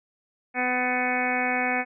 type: harmonic tone with a mistuned harmonic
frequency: 250.7 Hz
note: B3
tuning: 26 cents sharp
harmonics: 1 / 2 / 3 / 4 / 5 / 6 / 7 / 8 / 9 / 10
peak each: -31 / -33 / -28 / -38 / -38 / -34 / -31 / -38 / -28 / -35 dBFS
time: 0.54-1.85 s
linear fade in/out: 50 ms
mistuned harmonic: 9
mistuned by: -24 cents
effects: none